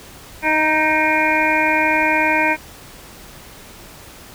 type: harmonic tone with a mistuned harmonic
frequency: 311.1 Hz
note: D#4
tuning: in tune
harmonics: 1 / 2 / 3 / 5 / 6 / 7 / 8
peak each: -23 / -23 / -19 / -22 / -25 / -22 / -20 dBFS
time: 0.42-2.57 s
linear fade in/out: 50 ms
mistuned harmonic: 8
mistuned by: -56 cents
effects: pink hiss -40 dBFS RMS until 4.34 s